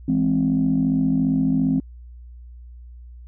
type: chord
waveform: sine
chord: E augmented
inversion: none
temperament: equal with one note detuned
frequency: 164.81 / 207.7 / 262.4 Hz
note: E3 / G#3 / B#3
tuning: 0 / 0 / +5 cents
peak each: -22 / -23 / -18 dBFS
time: 0.08-1.8 s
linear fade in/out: 5 ms
effects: tanh soft clip ceiling -10 dBFS + added 60 Hz sine -38 dBFS peak until 3.27 s